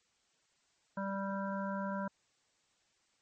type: harmonic tone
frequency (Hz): 196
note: G3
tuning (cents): 0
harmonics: 1 / 3 / 5 / 7 / 8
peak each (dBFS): -37 / -41 / -41 / -46 / -47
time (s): 0.97-2.08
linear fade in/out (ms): 5
effects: white hiss -74 dBFS RMS until 3.21 s + MP3 32 kbps